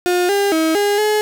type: tone with pitch steps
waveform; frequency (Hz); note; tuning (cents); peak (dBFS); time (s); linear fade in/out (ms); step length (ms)
35% pulse; 357.1 / 401.4 / 320 / 408.5 / 424.4; F4 / G4 / D#4 / G#4 / G#4; +39 / +41 / +49 / -29 / +38; -12; 0.06-1.21; 0; 230
effects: none